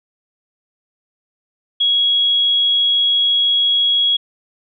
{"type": "tone", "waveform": "sine", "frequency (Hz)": 3322, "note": "G#7", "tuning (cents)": 0, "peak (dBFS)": -12, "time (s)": [1.8, 4.17], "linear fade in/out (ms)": 10, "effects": []}